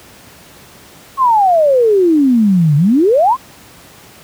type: exponential two-way sweep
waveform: sine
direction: down then up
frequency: 1108.7 to 140 to 1108.7 Hz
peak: -7 dBFS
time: 1.17-3.37 s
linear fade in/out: 50 ms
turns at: 2.76 s
effects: pink hiss -40 dBFS RMS until 4.23 s + high-pass 80 Hz 12 dB/octave